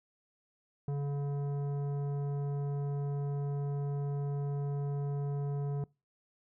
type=tone with tanh clipping; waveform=sine; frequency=142.2 Hz; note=C#3; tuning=45 cents sharp; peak=-33 dBFS; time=0.88-5.84 s; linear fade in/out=2 ms; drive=12 dB; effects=noise-tail reverb RT60 0.3 s tail -25 dB re dry